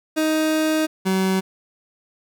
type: tone pair in turn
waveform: 30% pulse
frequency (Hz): 312.8 / 189.42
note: D#4 / F#3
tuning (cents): +9 / +41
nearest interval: major sixth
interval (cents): 868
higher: first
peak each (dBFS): -15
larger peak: neither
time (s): 0.16-0.87 / 1.05-1.41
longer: first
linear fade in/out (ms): 20
effects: none